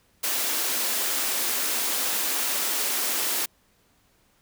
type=high-pass noise; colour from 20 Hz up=white; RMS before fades=-26 dBFS; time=0.23-3.46 s; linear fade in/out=10 ms; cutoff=220 Hz; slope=48 dB/octave; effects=pink hiss -64 dBFS RMS until 4.41 s